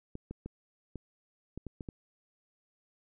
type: clicks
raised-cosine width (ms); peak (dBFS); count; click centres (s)
3; -27; 8; 0.154 / 0.31 / 0.46 / 0.957 / 1.576 / 1.667 / 1.808 / 1.888
effects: none